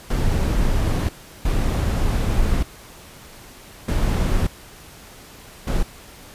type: noise bursts at uneven times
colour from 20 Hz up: brown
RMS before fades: -19 dBFS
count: 4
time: 0.1-1.09 / 1.45-2.63 / 3.88-4.47 / 5.67-5.83 s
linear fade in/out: 5 ms
effects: pink hiss -43 dBFS RMS until 6.34 s + resampled to 32000 Hz